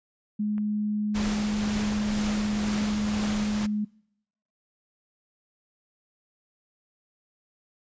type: tone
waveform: sine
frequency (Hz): 210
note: G#3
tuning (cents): +19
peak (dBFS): -24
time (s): 0.39-3.85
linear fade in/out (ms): 10
type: click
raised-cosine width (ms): 0.5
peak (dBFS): -31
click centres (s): 0.581
type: noise with tremolo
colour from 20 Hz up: pink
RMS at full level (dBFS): -32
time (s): 1.14-3.67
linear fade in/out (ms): 20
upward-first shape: triangle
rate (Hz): 2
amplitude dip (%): 35
effects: noise-tail reverb RT60 0.8 s tail -25 dB re dry + resampled to 16000 Hz